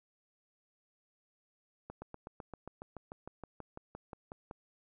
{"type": "slowing click train", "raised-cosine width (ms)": 1, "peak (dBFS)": -30, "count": 18, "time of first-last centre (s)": [1.9, 4.511], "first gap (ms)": 120, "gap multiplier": 1.03, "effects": []}